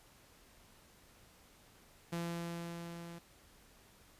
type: tone with level ramp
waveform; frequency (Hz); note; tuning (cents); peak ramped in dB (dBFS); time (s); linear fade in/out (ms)
sawtooth; 170; F3; -46; -32 to -43; 2.12-3.19; 10
effects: pink hiss -63 dBFS RMS until 4.19 s + resampled to 32000 Hz